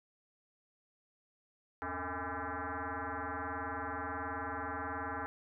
sine tone with frequency modulation, 263.7 Hz, C4, 14 cents sharp, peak -36 dBFS, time 1.82-5.26 s, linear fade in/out 0 ms, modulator 182 Hz, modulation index 8, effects none

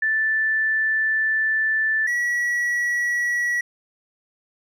sine / triangle tone pair in turn, 1760 / 1930.6 Hz, A6 / B6, 0 / -40 cents, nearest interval major second, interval 160 cents, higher second, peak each -18 / -18 dBFS, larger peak neither, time 0.02-2.07 / 2.07-3.61 s, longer first, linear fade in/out 5 ms, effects none

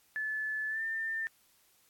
sine tone with pitch glide, 1733 to 1796.2 Hz, A6 to A6, -27 to +35 cents, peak -32 dBFS, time 0.16-1.27 s, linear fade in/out 0 ms, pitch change +62 cents, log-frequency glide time 0.69-0.82 s, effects white hiss -67 dBFS RMS until 1.89 s + AAC 64 kbps

